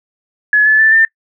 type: tone with pitch steps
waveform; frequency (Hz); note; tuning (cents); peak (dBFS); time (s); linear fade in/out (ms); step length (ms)
sine; 1700 / 1730.7 / 1762 / 1793.8; G#6 / A6 / A6 / A6; +40 / -29 / +2 / +33; -6; 0.53-1.05; 2; 130
effects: noise-tail reverb RT60 0.1 s tail -24 dB re dry